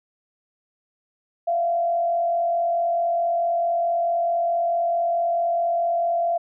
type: tone with frequency modulation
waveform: sine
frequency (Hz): 685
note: F5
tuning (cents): -34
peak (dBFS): -19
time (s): 1.47-6.38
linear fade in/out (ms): 10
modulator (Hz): 44.6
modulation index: 0.44
effects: none